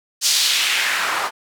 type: noise with band-pass filter sweep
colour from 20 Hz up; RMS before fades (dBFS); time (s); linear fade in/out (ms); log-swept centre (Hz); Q
white; -19; 0.21-1.31; 50; 5600 to 930; 1.6
effects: none